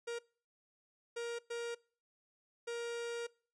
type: tone bursts at uneven times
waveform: 45% pulse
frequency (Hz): 470.5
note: A#4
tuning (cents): +16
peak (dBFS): -38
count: 4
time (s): 0.07-0.19 / 1.16-1.39 / 1.5-1.75 / 2.67-3.27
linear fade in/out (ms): 10
effects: noise-tail reverb RT60 0.4 s tail -24 dB re dry + resampled to 22050 Hz